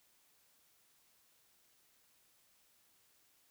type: silence
effects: white hiss -71 dBFS RMS until 3.5 s